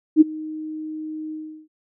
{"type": "tone with ADSR envelope", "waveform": "sine", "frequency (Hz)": 311.1, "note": "D#4", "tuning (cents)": 0, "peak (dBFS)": -5, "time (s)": [0.16, 1.68], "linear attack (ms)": 50, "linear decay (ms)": 19, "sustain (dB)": -23, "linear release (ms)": 360, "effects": []}